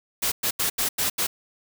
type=noise bursts at uneven times; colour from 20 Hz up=white; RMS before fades=-24 dBFS; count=6; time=0.22-0.32 / 0.43-0.51 / 0.59-0.7 / 0.78-0.89 / 0.98-1.1 / 1.18-1.27 s; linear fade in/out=10 ms; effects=none